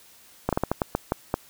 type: slowing click train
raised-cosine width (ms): 1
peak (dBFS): -8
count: 9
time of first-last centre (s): 0.49-1.341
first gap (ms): 37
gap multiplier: 1.29
effects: white hiss -53 dBFS RMS until 1.49 s